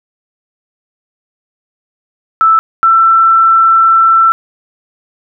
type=tone pair in turn; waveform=sine; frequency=1318.5 / 1337.7 Hz; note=E6 / E6; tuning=0 / +25 cents; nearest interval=unison; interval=25 cents; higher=second; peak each=-4 dBFS; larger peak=neither; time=2.41-2.59 / 2.83-4.32 s; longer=second; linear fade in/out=0 ms; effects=none